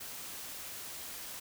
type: noise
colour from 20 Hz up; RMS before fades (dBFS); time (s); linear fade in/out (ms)
white; -44; 0-1.4; 10
effects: none